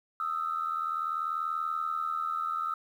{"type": "tone pair together", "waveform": "sine", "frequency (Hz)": [1244.5, 1325], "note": ["D#6", "E6"], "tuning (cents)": [0, 9], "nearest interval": "minor second", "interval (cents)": 109, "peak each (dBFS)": [-32, -31], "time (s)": [0.2, 2.74], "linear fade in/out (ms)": 2, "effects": ["tanh soft clip ceiling -21 dBFS", "10-bit"]}